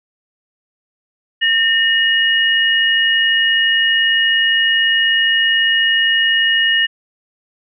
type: tone pair together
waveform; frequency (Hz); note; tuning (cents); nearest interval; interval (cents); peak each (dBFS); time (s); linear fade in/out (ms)
sine; 1818.7 / 2887; A#6 / F#7; -43 / -43; minor sixth; 800; -14; 1.41-6.87; 20
effects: none